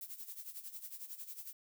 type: noise with tremolo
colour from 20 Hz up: violet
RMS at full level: -45 dBFS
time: 0.01-1.53 s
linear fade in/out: 2 ms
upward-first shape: sine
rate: 11 Hz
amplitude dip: 75%
effects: none